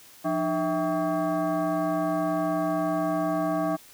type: tone with frequency modulation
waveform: sine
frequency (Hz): 174.61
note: F3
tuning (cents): 0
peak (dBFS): -23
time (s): 0.24-3.77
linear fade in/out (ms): 20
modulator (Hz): 478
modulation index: 1.8
effects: white hiss -51 dBFS RMS until 3.93 s

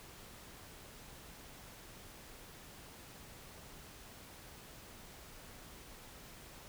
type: silence
effects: pink hiss -54 dBFS RMS until 6.68 s

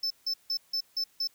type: tone bursts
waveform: triangle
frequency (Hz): 5274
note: E8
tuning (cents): 0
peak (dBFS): -26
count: 6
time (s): 0.03-1.274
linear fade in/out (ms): 5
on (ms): 74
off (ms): 160
effects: white hiss -64 dBFS RMS until 1.34 s

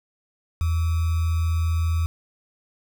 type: tone with sample-and-hold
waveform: sine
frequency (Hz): 82.4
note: E2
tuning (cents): 0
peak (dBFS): -19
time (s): 0.61-2.06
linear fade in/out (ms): 0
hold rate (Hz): 1225
effects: none

